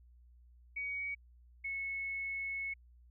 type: tone pair in turn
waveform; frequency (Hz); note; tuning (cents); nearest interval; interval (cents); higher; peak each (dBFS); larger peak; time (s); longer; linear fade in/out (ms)
sine; 2251 / 2197; C#7 / C#7; +26 / -16; unison; 42; first; -36 / -36; neither; 0.76-1.15 / 1.64-2.74; second; 10
effects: added 60 Hz sine -58 dBFS peak until 3.1 s